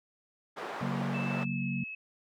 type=band-pass noise; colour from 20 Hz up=white; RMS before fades=-39 dBFS; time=0.56-1.45 s; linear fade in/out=20 ms; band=370 to 1100 Hz; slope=12 dB/octave
type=chord; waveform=sine; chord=F# major; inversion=second; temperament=equal; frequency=138.59 / 185 / 233.1 Hz; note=C#3 / F#3 / A#3; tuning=0 / 0 / 0 cents; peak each=-35 dBFS; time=0.81-1.84 s; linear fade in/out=5 ms
type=tone with pitch glide; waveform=sine; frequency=2637 to 2583 Hz; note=E7 to E7; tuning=0 to -36 cents; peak=-38 dBFS; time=1.14-1.95 s; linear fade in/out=5 ms; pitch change=-36 cents; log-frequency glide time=1.35-1.64 s
effects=none